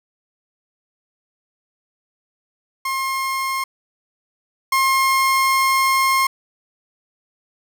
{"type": "tone pair in turn", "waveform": "30% pulse", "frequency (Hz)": [1068, 1068], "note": ["C6", "C6"], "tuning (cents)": [35, 35], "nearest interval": "unison", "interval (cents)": 0, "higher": "neither", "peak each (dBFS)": [-18, -12], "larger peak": "second", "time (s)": [[2.85, 3.64], [4.72, 6.27]], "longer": "second", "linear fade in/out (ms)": 5, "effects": []}